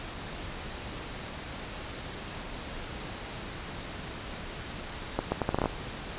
accelerating click train, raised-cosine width 1 ms, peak -12 dBFS, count 9, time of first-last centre 5.19-5.658 s, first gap 130 ms, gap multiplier 0.75, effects pink hiss -39 dBFS RMS until 6.18 s + resampled to 8000 Hz

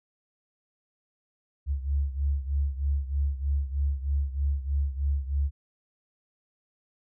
sine beating tone pair, 69.3 / 72.5 Hz, C#2 / D2, 0 / -22 cents, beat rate 3.2 Hz, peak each -26 / -30 dBFS, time 1.66-5.51 s, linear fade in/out 50 ms, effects none

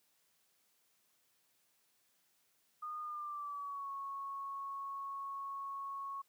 sine tone with pitch glide, 1224 to 1103.1 Hz, D#6 to C#6, -29 to -9 cents, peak -40 dBFS, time 2.82-6.22 s, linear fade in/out 10 ms, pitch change -180 cents, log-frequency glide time 3.01-3.9 s, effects white hiss -75 dBFS RMS until 6.28 s + high-pass 100 Hz 12 dB/octave

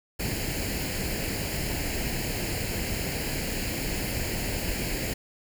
pink noise with comb filter, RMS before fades -30 dBFS, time 0.19-5.14 s, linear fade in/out 10 ms, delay 0.42 ms, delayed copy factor +0.7, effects none

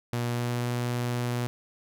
sawtooth tone with pitch glide, 120 to 121.53 Hz, B2 to B2, -49 to -27 cents, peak -23 dBFS, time 0.13-1.47 s, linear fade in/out 0 ms, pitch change +22 cents, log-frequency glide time 0.25-0.7 s, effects none

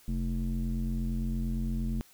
square tone with low-pass filter, 44.36 Hz, F1, 28 cents sharp, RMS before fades -31 dBFS, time 0.08-2.01 s, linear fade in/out 0 ms, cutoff 220 Hz, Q 3.6, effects white hiss -59 dBFS RMS until 2.13 s

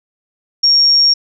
sine tone, 5550 Hz, F8, 12 cents flat, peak -7 dBFS, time 0.63-1.14 s, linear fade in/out 10 ms, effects none

